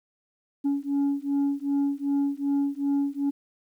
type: beating tone pair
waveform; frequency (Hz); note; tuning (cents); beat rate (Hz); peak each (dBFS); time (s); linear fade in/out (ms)
sine; 280 / 282.6; C#4 / C#4; +18 / +34; 2.6; -24; 0.64-3.31; 20
effects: tanh soft clip ceiling -20 dBFS + 10-bit